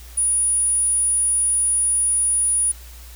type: tone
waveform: sine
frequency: 9700 Hz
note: D#9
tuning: 45 cents flat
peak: -16 dBFS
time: 0.17-2.72 s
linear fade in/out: 10 ms
effects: added 60 Hz sine -38 dBFS peak until 3.15 s + white hiss -45 dBFS RMS until 3.15 s